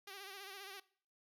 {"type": "tone with vibrato", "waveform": "5% pulse", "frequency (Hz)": 392, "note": "G4", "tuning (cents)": 0, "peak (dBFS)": -37, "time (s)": [0.07, 0.8], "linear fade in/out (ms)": 5, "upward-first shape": "sine", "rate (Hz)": 15, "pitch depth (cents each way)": 66, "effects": ["noise-tail reverb RT60 0.5 s tail -20 dB re dry"]}